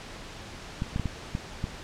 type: clicks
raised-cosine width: 5 ms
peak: -16 dBFS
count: 6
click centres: 0.821 / 0.961 / 0.997 / 1.057 / 1.351 / 1.641 s
effects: pink hiss -42 dBFS RMS until 1.83 s + low-pass 6000 Hz 12 dB/octave